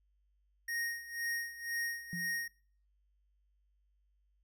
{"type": "tone with tremolo", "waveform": "square", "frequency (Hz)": 1864.7, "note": "A#6", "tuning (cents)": 0, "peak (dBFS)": -34, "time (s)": [0.68, 2.48], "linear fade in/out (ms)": 5, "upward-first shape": "sine", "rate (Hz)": 2, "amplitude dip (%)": 80}
{"type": "tone with exponential decay", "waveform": "sine", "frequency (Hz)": 174.61, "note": "F3", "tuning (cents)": 0, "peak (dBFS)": -36, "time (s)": [2.13, 2.49], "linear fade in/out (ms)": 0, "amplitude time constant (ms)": 78}
{"effects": ["noise-tail reverb RT60 0.5 s tail -22 dB re dry", "added 50 Hz sine -70 dBFS peak until 4.43 s"]}